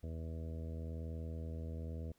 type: harmonic tone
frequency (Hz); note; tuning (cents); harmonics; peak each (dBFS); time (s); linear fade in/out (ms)
81; E2; -30; 1 / 2 / 3 / 4 / 5 / 6 / 7 / 8; -41 / -49 / -51 / -57 / -58 / -54 / -60 / -60; 0.03-2.12; 5
effects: pink hiss -75 dBFS RMS until 2.18 s